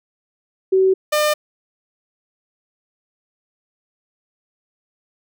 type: tone pair in turn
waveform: sine / sawtooth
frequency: 379.5 / 602.4 Hz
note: F#4 / D5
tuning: +44 / +44 cents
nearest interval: minor sixth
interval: 800 cents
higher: second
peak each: -11 dBFS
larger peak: neither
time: 0.72-0.94 / 1.12-1.34 s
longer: neither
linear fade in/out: 10 ms
effects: none